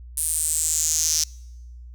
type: tone with high-pass filter sweep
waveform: sawtooth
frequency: 157.3 Hz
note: D#3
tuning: 19 cents sharp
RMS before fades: -23 dBFS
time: 0.17-1.24 s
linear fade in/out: 5 ms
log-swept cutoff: 9700 to 5700 Hz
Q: 5.6
effects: noise-tail reverb RT60 1.0 s tail -26 dB re dry + added 60 Hz sine -38 dBFS peak until 1.94 s